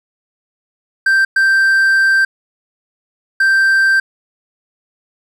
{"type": "tone bursts at uneven times", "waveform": "triangle", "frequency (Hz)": 1568, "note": "G6", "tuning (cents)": 0, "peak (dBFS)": -7, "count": 3, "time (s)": [[1.06, 1.25], [1.36, 2.25], [3.4, 4]], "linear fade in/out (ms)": 5, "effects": []}